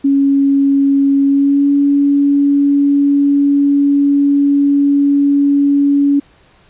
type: tone with pitch glide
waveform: sine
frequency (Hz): 277.2 to 283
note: C#4 to C#4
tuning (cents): 0 to +36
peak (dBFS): -8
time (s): 0.04-6.2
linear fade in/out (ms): 10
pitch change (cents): +36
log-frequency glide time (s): 1.26-1.69
effects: pink hiss -49 dBFS RMS until 6.69 s + resampled to 8000 Hz